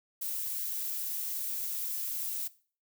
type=noise; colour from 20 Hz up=violet; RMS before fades=-35 dBFS; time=0.21-2.48 s; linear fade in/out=10 ms; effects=noise-tail reverb RT60 0.4 s tail -18 dB re dry